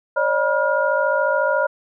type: tone cluster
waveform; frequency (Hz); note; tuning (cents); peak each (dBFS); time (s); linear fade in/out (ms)
sine; 550 / 604 / 969 / 1418; C#5 / D5 / B5 / F6; -14 / +48 / -33 / +26; -21 / -21 / -23 / -22; 0.16-1.67; 10
effects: none